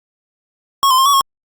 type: tone with pitch steps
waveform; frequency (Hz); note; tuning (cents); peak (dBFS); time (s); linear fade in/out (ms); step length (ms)
square; 1097 / 1032 / 1065 / 1132 / 1089; C#6 / C6 / C6 / C#6 / C#6; -18 / -24 / +30 / +36 / -31; -10; 0.83-1.21; 0; 76
effects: Opus 48 kbps